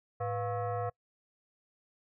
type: tone with frequency modulation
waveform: sine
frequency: 107.2 Hz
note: A2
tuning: 45 cents flat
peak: -31 dBFS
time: 0.2-0.9 s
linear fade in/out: 10 ms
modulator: 600 Hz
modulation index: 1.5
effects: noise-tail reverb RT60 0.1 s tail -26 dB re dry